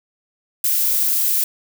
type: noise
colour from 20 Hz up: violet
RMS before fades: -18 dBFS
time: 0.64-1.44 s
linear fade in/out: 2 ms
effects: none